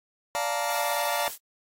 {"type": "chord", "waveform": "sawtooth", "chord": "Bb major seventh", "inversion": "first", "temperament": "just", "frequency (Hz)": [582.7, 699.2, 874.1, 932.3], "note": ["D5", "F5", "A5", "Bb5"], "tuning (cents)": [-14, 2, -12, 0], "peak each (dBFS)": [-27, -27, -28, -28], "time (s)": [0.35, 1.28], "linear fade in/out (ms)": 0}
{"type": "noise", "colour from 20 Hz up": "blue", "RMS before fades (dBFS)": -37, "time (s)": [0.67, 1.38], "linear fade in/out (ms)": 50}
{"effects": ["AAC 48 kbps"]}